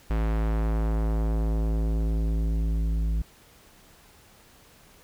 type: tone with low-pass filter sweep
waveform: square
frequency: 54.6 Hz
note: A1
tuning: 13 cents flat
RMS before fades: -25 dBFS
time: 0.1-3.22 s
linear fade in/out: 5 ms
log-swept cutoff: 2400 to 160 Hz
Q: 0.71
effects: pink hiss -55 dBFS RMS until 5.03 s